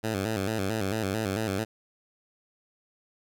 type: tone with vibrato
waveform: 10% pulse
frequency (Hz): 103.4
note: G#2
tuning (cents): -7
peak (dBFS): -19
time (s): 0.03-1.65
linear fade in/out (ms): 20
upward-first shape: square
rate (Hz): 4.5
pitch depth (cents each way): 120
effects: none